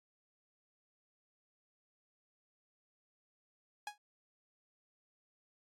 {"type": "tone with exponential decay", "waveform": "sawtooth", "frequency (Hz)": 830.6, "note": "G#5", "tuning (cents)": 0, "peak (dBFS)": -33, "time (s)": [3.87, 3.98], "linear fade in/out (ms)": 2, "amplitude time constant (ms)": 22, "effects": ["low-pass 10000 Hz 12 dB/octave", "AAC 64 kbps"]}